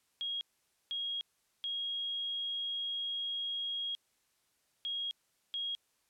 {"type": "tone bursts at uneven times", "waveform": "sine", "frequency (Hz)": 3280, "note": "G#7", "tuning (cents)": -22, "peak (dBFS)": -34, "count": 5, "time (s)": [[0.21, 0.41], [0.91, 1.21], [1.64, 3.95], [4.85, 5.11], [5.54, 5.75]], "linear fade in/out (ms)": 0, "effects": ["white hiss -75 dBFS RMS until 6.09 s", "low-pass 12000 Hz 12 dB/octave"]}